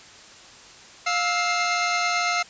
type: tone cluster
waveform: sawtooth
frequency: 706 / 1314 / 2109 Hz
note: F5 / E6 / C7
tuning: +19 / -6 / +13 cents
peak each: -22 dBFS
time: 1.06-2.43 s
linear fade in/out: 10 ms
effects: white hiss -46 dBFS RMS until 2.49 s + resampled to 16000 Hz